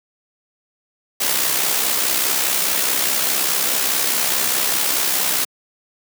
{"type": "noise with amplitude modulation", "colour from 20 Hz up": "white", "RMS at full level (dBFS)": -17, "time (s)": [1.2, 5.45], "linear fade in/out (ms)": 10, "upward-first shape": "sine", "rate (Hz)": 64.8, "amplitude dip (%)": 45, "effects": ["high-pass 200 Hz 12 dB/octave"]}